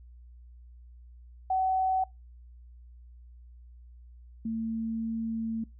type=tone pair in turn; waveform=sine; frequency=755 / 224.9 Hz; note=F#5 / A3; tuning=+35 / +38 cents; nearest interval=octave + major sixth; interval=2097 cents; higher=first; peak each=-24 / -29 dBFS; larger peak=first; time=1.5-2.04 / 4.45-5.64 s; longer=second; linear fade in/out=5 ms; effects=noise-tail reverb RT60 0.2 s tail -24 dB re dry + added 60 Hz sine -48 dBFS peak until 5.79 s